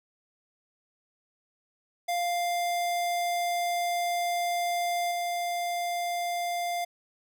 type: tone with level steps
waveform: square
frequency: 698.5 Hz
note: F5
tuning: in tune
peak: -27 / -29 dBFS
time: 2.08-6.85 s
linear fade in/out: 10 ms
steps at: 5.11 s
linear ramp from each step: 5 ms
effects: none